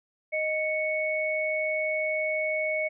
sine tone pair together, 622.1 / 2217 Hz, D#5 / C#7, 0 / 0 cents, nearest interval octave + minor seventh, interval 2200 cents, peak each -28 dBFS, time 0.32-2.89 s, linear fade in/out 20 ms, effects none

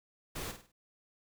pink noise with echo, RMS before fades -40 dBFS, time 0.35-0.52 s, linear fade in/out 10 ms, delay 50 ms, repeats 4, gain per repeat -8 dB, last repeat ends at 0.72 s, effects none

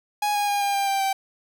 45% pulse tone with pitch steps, 830.6 / 821.5 / 812.6 / 803.7 / 794.9 / 786.2 / 777.7 Hz, G#5 / G#5 / G#5 / G5 / G5 / G5 / G5, 0 / -19 / -38 / +43 / +24 / +5 / -14 cents, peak -21 dBFS, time 0.22-1.13 s, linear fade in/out 5 ms, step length 130 ms, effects none

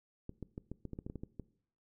clicks, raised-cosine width 3 ms, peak -29 dBFS, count 12, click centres 0.294 / 0.427 / 0.579 / 0.716 / 0.853 / 0.933 / 0.989 / 1.065 / 1.099 / 1.157 / 1.235 / 1.397 s, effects noise-tail reverb RT60 0.6 s tail -20 dB re dry

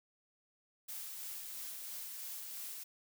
blue noise with tremolo, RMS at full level -44 dBFS, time 0.88-2.84 s, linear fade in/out 10 ms, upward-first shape sine, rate 3 Hz, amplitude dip 25%, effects none

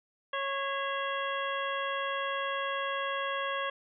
harmonic tone with a mistuned harmonic, 550 Hz, C#5, 14 cents flat, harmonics 1 / 2 / 3 / 4 / 5 / 6, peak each -36 / -34 / -37 / -43 / -42 / -41 dBFS, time 0.33-3.7 s, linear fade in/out 5 ms, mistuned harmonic 4, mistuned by -140 cents, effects none

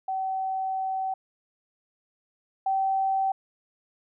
sine tone pair in turn, 763 / 771.9 Hz, G5 / G5, -47 / -27 cents, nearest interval unison, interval 20 cents, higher second, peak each -26 / -22 dBFS, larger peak second, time 0.08-1.14 / 2.66-3.32 s, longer first, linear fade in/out 5 ms, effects none

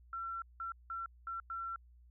sine tone bursts at uneven times, 1354 Hz, E6, 46 cents sharp, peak -38 dBFS, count 5, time 0.13-0.42 / 0.6-0.72 / 0.9-1.06 / 1.27-1.4 / 1.5-1.76 s, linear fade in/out 2 ms, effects added 60 Hz sine -58 dBFS peak until 2.1 s

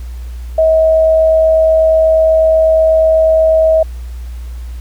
sine tone with amplitude modulation, 640 Hz, D#5, 49 cents sharp, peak -5 dBFS, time 0.58-3.83 s, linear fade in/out 5 ms, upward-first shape sine, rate 88.2 Hz, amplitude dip 25%, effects added 60 Hz sine -22 dBFS peak until 4.8 s + pink hiss -44 dBFS RMS until 4.8 s

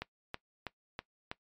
click train, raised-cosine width 0.3 ms, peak -21 dBFS, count 5, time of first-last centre 0.02-1.314 s, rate 3.09 Hz, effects noise-tail reverb RT60 0.1 s tail -19 dB re dry + MP3 96 kbps

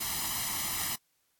white noise with comb filter, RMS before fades -33 dBFS, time 0-0.96 s, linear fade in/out 10 ms, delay 0.99 ms, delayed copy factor +0.75, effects white hiss -74 dBFS RMS until 1.39 s + AAC 64 kbps

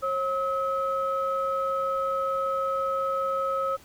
sine tone pair together, 540.3 / 1285 Hz, C#5 / E6, -44 / -45 cents, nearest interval octave + minor third, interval 1499 cents, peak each -27 / -26 dBFS, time 0.02-3.77 s, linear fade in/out 20 ms, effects tanh soft clip ceiling -17 dBFS + pink hiss -53 dBFS RMS until 3.84 s

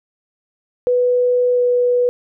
sine tone with pitch glide, 493.9 to 490.8 Hz, B4 to B4, 0 to -11 cents, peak -12 dBFS, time 0.87-2.09 s, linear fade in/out 0 ms, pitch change -11 cents, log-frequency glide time 1.54-1.6 s, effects none

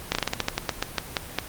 slowing click train, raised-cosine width 0.2 ms, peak -5 dBFS, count 14, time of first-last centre 0.12-1.387 s, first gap 30 ms, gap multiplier 1.18, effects pink hiss -39 dBFS RMS until 1.48 s + Opus 24 kbps

